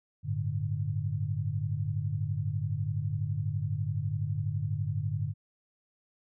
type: chord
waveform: sine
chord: G suspended second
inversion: none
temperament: equal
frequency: 98 / 110 / 146.83 Hz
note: G2 / A2 / D3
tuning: 0 / 0 / 0 cents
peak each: -33 dBFS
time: 0.23-5.34 s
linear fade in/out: 50 ms
effects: none